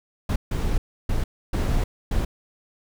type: noise bursts at uneven times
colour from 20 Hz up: brown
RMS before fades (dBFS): -22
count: 5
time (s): 0.29-0.36 / 0.51-0.78 / 1.09-1.24 / 1.53-1.84 / 2.11-2.25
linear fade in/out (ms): 5
effects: none